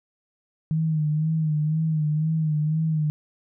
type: tone with vibrato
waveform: sine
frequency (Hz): 155.56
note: D#3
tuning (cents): 0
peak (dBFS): -20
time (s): 0.71-3.1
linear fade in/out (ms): 0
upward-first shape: sine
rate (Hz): 2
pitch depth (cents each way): 54
effects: none